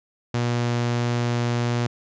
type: tone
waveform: sawtooth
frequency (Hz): 119.9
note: A#2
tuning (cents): +49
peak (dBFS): -17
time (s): 0.34-1.87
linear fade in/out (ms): 5
effects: resampled to 16000 Hz